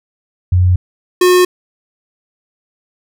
sine / square tone pair in turn, 90.5 / 362 Hz, F#2 / F#4, -38 / -38 cents, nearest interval 2 octaves, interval 2400 cents, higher second, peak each -7 dBFS, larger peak neither, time 0.52-0.76 / 1.21-1.45 s, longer neither, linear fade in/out 5 ms, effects none

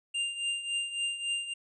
square tone with tremolo, 2795 Hz, F7, 1 cent sharp, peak -28 dBFS, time 0.14-1.54 s, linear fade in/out 10 ms, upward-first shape triangle, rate 3.6 Hz, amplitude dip 75%, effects resampled to 24000 Hz

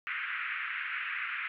white band-pass noise, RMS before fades -36 dBFS, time 0.07-1.48 s, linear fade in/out 0 ms, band 1300 to 2500 Hz, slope 48 dB/octave, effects none

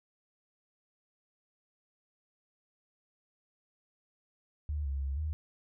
sine tone with pitch steps, 74.3 / 68.8 / 68.4 / 77.1 Hz, D2 / C#2 / C#2 / D#2, +21 / -12 / -23 / -15 cents, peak -31 dBFS, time 4.69-5.33 s, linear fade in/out 0 ms, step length 160 ms, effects none

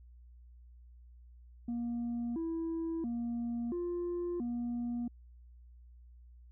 sine tone with pitch steps, 237 / 329.1 / 236 / 349.7 / 239.3 Hz, A#3 / E4 / A#3 / F4 / A#3, +29 / -3 / +22 / +2 / +46 cents, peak -31 dBFS, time 1.68-5.08 s, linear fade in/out 5 ms, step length 680 ms, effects tanh soft clip ceiling -32 dBFS + added 60 Hz sine -53 dBFS peak until 6.51 s

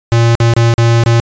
square tone with dropouts, 116.54 Hz, A#2, in tune, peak -7 dBFS, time 0.12-1.2 s, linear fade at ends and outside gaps 0 ms, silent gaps 0.352-0.402 / 0.537-0.565 / 0.739-0.781 / 1.037-1.061 s, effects resampled to 16000 Hz

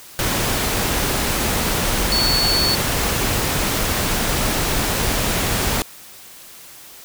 sine tone in noise, 4435 Hz, C#8, in tune, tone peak -17 dBFS, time 2.12-2.75 s, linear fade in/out 0 ms, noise pink, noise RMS -20 dBFS, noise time 0.19-5.82 s, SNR 0 dB, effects white hiss -41 dBFS RMS until 7.04 s

